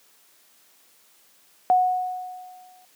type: tone with exponential decay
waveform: sine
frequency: 734 Hz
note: F#5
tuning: 14 cents flat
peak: -13 dBFS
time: 1.7-2.85 s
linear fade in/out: 0 ms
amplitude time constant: 250 ms
effects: white hiss -58 dBFS RMS until 2.95 s + high-pass 200 Hz 12 dB/octave